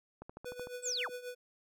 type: click train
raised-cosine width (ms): 1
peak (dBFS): -32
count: 7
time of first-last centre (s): 0.22-0.671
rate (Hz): 13.3
type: tone with tremolo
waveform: square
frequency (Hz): 493.9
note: B4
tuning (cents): 0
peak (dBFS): -39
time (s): 0.45-1.35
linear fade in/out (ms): 10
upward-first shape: triangle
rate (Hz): 7.5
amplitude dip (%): 80
type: linear sweep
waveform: sine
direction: down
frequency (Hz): 8372 to 55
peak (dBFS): -33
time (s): 0.82-1.1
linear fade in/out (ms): 50
effects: none